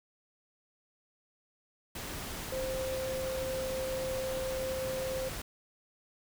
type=tone in noise; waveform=sine; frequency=523.3 Hz; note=C5; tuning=in tune; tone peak=-33 dBFS; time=2.52-5.29 s; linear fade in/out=5 ms; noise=pink; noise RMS=-40 dBFS; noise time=1.95-5.42 s; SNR=+4 dB; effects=none